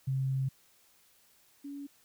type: tone pair in turn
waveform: sine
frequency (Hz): 133.4 / 282.7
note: C3 / C#4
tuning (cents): +34 / +34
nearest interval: octave + minor second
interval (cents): 1300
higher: second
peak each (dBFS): -28 / -39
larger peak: first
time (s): 0.07-0.49 / 1.64-1.87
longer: first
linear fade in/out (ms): 10
effects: white hiss -65 dBFS RMS until 2.04 s